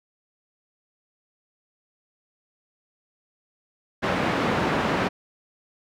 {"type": "band-pass noise", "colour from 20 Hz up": "pink", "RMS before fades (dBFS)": -24, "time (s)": [4.02, 5.09], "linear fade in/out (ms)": 20, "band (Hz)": [150, 2100], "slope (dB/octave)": 12, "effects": []}